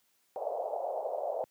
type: band-pass noise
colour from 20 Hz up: white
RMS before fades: -35 dBFS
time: 0.36-1.44 s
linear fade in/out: 0 ms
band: 500 to 740 Hz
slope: 48 dB/octave
effects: white hiss -72 dBFS RMS until 1.5 s + high-pass 100 Hz 12 dB/octave